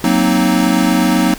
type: chord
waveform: square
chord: C half-diminished seventh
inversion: second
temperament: equal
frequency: 185 / 233.1 / 261.6 / 311.1 Hz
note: Gb3 / Bb3 / C4 / Eb4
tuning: 0 / 0 / 0 / 0 cents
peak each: -17 dBFS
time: 0.04-1.34 s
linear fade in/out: 2 ms
effects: pink hiss -33 dBFS RMS until 1.38 s

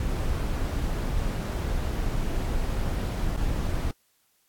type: noise with dropouts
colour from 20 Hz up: brown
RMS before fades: -27 dBFS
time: 0-3.91 s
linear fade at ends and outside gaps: 1 ms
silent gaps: 3.364-3.375 s
effects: white hiss -68 dBFS RMS until 4.48 s + AAC 64 kbps

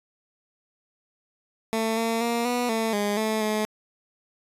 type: tone with pitch steps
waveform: 15% pulse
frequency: 223.2 / 227.6 / 234.7 / 244.4 / 224 / 205.4 / 218.3 / 214.3 Hz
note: A3 / A#3 / A#3 / B3 / A3 / G#3 / A3 / A3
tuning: +25 / -41 / +12 / -18 / +31 / -19 / -13 / -45 cents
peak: -17 dBFS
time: 1.73-3.65 s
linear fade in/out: 0 ms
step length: 240 ms
effects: resampled to 32000 Hz

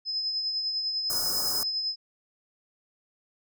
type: tone with tremolo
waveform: sine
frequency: 5100 Hz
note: D#8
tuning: 42 cents sharp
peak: -25 dBFS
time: 0.05-1.96 s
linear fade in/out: 50 ms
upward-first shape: triangle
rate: 10 Hz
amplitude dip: 45%
type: band-stop noise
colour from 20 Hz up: white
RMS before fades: -31 dBFS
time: 1.1-1.63 s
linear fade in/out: 0 ms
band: 1500 to 5200 Hz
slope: 48 dB/octave
effects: none

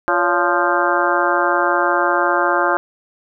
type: harmonic tone with a mistuned harmonic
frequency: 174.6 Hz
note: F3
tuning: in tune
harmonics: 2 / 3 / 4 / 5 / 6 / 7 / 8 / 9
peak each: -22 / -22 / -22 / -22 / -22 / -22 / -22 / -22 dBFS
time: 0.08-2.77 s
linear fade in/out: 0 ms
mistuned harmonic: 3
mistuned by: +120 cents
effects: none

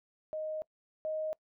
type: tone pair in turn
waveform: sine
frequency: 622.3 / 624.5 Hz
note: D#5 / D#5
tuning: 0 / +6 cents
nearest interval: unison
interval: 6 cents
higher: second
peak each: -34 / -32 dBFS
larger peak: second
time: 0.33-0.62 / 1.05-1.33 s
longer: first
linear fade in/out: 0 ms
effects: noise-tail reverb RT60 0.1 s tail -24 dB re dry

